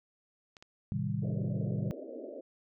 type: clicks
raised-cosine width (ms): 0.2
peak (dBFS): -33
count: 2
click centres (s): 0.568 / 0.625
type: chord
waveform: sine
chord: A half-diminished seventh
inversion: none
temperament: just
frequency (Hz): 110 / 132 / 158.4 / 198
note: A2 / C3 / Eb3 / G3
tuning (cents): 0 / +16 / +31 / +18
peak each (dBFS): -36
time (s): 0.92-1.91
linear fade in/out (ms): 0
type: band-pass noise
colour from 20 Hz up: white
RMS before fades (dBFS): -44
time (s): 1.22-2.41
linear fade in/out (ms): 10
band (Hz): 240 to 630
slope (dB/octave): 96
effects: none